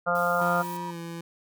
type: harmonic tone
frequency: 174.61 Hz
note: F3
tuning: in tune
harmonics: 1 / 3 / 4 / 5 / 6 / 7 / 8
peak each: -35 / -28 / -28 / -34 / -37 / -28 / -28 dBFS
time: 0.06-0.63 s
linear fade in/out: 20 ms
type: noise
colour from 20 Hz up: blue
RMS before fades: -44 dBFS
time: 0.15-0.77 s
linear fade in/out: 2 ms
type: tone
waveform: sine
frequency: 959 Hz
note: A#5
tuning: 49 cents sharp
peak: -33 dBFS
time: 0.39-0.91 s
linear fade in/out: 5 ms
type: tone with pitch glide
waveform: 25% pulse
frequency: 174.61 to 168.18 Hz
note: F3 to E3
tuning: 0 to +35 cents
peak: -31 dBFS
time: 0.41-1.21 s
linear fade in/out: 5 ms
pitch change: -65 cents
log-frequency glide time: 0.87-0.97 s
effects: none